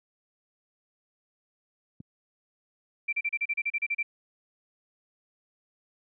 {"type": "click", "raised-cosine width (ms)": 5, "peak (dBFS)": -27, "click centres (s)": 2.004}
{"type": "tone bursts", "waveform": "sine", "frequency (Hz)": 2349, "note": "D7", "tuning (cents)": 0, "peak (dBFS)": -25, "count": 12, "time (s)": [3.08, 4.03], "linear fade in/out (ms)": 10, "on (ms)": 48, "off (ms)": 34}
{"effects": ["high-pass 150 Hz 12 dB/octave"]}